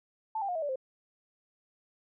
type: tone with pitch steps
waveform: sine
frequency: 880 / 793.1 / 714.8 / 644.2 / 580.6 / 523.3 Hz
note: A5 / G5 / F5 / E5 / D5 / C5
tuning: 0 / +20 / +40 / -40 / -20 / 0 cents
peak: -30 dBFS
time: 0.35-0.758 s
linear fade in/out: 5 ms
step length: 68 ms
effects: none